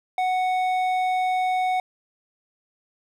sine tone with hard clipping, 740 Hz, F#5, in tune, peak -22 dBFS, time 0.18-1.8 s, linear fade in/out 2 ms, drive 8 dB, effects none

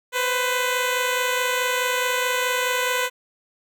10% pulse tone pair together, 498.6 / 523.3 Hz, B4 / C5, +16 / 0 cents, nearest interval minor second, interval 84 cents, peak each -13 / -20 dBFS, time 0.12-3.1 s, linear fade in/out 50 ms, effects none

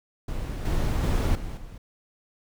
brown noise with level steps, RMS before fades -31 / -24 / -22 / -34 / -41 dBFS, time 0.28-1.78 s, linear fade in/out 5 ms, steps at 0.65 / 1.03 / 1.35 / 1.57 s, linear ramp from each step 5 ms, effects none

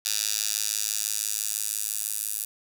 10% pulse tone with high-pass filter sweep, 106 Hz, G#2, 36 cents sharp, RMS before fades -29 dBFS, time 0.05-2.45 s, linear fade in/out 5 ms, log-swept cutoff 5000 to 9600 Hz, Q 1.3, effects none

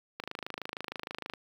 click train, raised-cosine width 0.3 ms, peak -20 dBFS, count 31, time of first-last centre 0.2-1.336 s, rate 26.4 Hz, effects high-pass 150 Hz 12 dB/octave + 8-bit

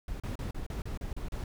brown noise bursts, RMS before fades -36 dBFS, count 9, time 0.08-1.44 s, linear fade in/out 2 ms, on 120 ms, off 35 ms, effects none

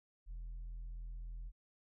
sine tone, 41.75 Hz, E1, 23 cents sharp, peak -40 dBFS, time 0.26-1.52 s, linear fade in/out 50 ms, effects tanh soft clip ceiling -42 dBFS

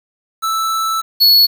square tone pair in turn, 1318.5 / 4388 Hz, E6 / C#8, 0 / -18 cents, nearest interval octave + major sixth, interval 2082 cents, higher second, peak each -16 / -7 dBFS, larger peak second, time 0.42-1.02 / 1.2-1.47 s, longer first, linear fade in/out 20 ms, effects 7-bit

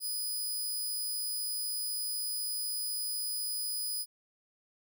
10% pulse tone, 4978 Hz, D#8, in tune, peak -26 dBFS, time 0-4.06 s, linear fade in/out 50 ms, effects none

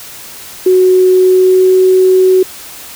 sine tone with pitch glide, 370 to 373.2 Hz, F#4 to F#4, 0 to +15 cents, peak -4 dBFS, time 0.66-2.43 s, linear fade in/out 5 ms, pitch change +15 cents, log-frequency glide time 1.13-1.75 s, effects white hiss -30 dBFS RMS until 2.95 s

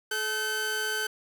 sawtooth tone pair together, 430.4 / 1533.8 Hz, A4 / G6, -38 / -38 cents, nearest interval octave + minor seventh, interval 2200 cents, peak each -31 / -25 dBFS, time 0.11-1.07 s, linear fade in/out 5 ms, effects none

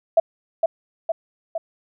sine tone with echo, 659.3 Hz, E5, in tune, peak -10 dBFS, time 0.17-0.2 s, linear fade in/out 5 ms, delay 460 ms, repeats 3, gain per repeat -4 dB, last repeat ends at 1.58 s, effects none

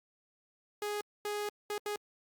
sawtooth tone bursts at uneven times, 415.3 Hz, G#4, in tune, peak -30 dBFS, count 4, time 0.82-1.01 / 1.25-1.49 / 1.7-1.78 / 1.86-1.96 s, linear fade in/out 2 ms, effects Opus 48 kbps

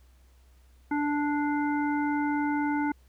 harmonic tone with a mistuned harmonic, 292.7 Hz, D4, 6 cents flat, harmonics 1 / 3 / 5 / 7, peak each -26 / -31 / -36 / -40 dBFS, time 0.91-2.92 s, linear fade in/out 5 ms, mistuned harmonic 7, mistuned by +22 cents, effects added 63 Hz sine -55 dBFS peak until 3.08 s + pink hiss -67 dBFS RMS until 3.08 s

